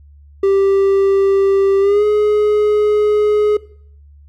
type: tone with pitch glide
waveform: triangle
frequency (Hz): 392 to 420.1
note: G4 to G#4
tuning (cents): 0 to +20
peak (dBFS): -8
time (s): 0.43-3.57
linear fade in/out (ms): 5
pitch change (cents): +120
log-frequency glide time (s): 1.8-2.04
effects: noise-tail reverb RT60 0.6 s tail -20 dB re dry + added 72 Hz sine -40 dBFS peak until 4.28 s